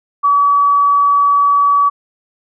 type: tone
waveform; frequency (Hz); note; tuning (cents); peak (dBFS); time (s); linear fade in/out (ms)
sine; 1141; C#6; +50; -8; 0.23-1.9; 20
effects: none